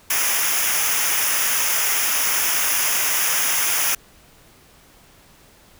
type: noise with comb filter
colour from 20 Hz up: white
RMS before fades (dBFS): -20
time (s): 0.1-3.95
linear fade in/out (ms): 5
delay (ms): 0.24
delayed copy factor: -0.75
effects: pink hiss -51 dBFS RMS until 5.79 s